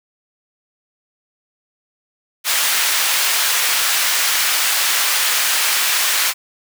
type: high-pass noise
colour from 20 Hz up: pink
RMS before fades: -17 dBFS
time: 2.44-6.34 s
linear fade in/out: 50 ms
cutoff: 1500 Hz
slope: 12 dB/octave
effects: none